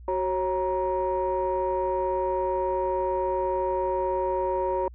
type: tone cluster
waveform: sine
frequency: 373.5 / 545 / 942 Hz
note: F#4 / C#5 / A#5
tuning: +16 / -29 / +18 cents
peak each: -27 dBFS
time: 0.08-4.88 s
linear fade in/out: 2 ms
effects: tanh soft clip ceiling -17 dBFS + added 60 Hz sine -42 dBFS peak until 4.94 s